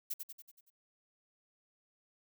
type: noise with echo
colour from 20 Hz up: violet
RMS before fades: -37 dBFS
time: 0.1-0.14 s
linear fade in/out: 10 ms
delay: 94 ms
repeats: 6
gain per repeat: -5 dB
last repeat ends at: 0.704 s
effects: none